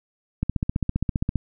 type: click train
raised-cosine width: 5 ms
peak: -10 dBFS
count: 15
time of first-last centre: 0.43-1.357 s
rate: 15.1 Hz
effects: none